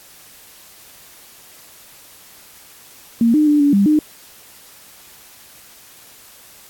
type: tone with pitch steps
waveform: sine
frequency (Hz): 231.7 / 303.4 / 295.7 / 286.5 / 199.6 / 304.2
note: A#3 / D#4 / D4 / D4 / G3 / D#4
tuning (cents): -10 / -44 / +12 / -43 / +32 / -39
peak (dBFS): -10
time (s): 3.21-3.99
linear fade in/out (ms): 2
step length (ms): 130
effects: white hiss -44 dBFS RMS until 6.69 s + AAC 64 kbps